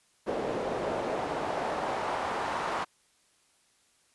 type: noise with band-pass filter sweep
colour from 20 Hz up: pink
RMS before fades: -32 dBFS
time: 0.26-2.85 s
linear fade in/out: 20 ms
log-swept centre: 480 to 1000 Hz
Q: 1.6
effects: white hiss -67 dBFS RMS until 4.14 s + resampled to 24000 Hz